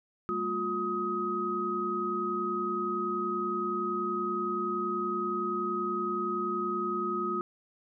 sine tone cluster, 198.4 / 229 / 356.3 / 1260 Hz, G3 / A#3 / F4 / D#6, +21 / -31 / +35 / +21 cents, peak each -39 / -39 / -33 / -31 dBFS, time 0.29-7.41 s, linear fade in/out 0 ms, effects none

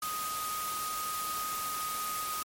sine tone in noise, 1247 Hz, D#6, 3 cents sharp, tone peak -34 dBFS, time 0.02-2.43 s, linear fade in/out 5 ms, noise white, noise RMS -38 dBFS, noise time 0.02-2.43 s, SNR +1 dB, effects MP3 64 kbps

